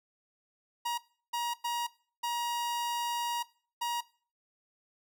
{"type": "tone bursts at uneven times", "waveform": "45% pulse", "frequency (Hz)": 950, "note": "A#5", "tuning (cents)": 33, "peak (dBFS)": -30, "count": 5, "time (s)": [[0.85, 0.98], [1.33, 1.54], [1.64, 1.87], [2.23, 3.43], [3.81, 4.01]], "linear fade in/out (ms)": 10, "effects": ["noise-tail reverb RT60 0.4 s tail -19 dB re dry"]}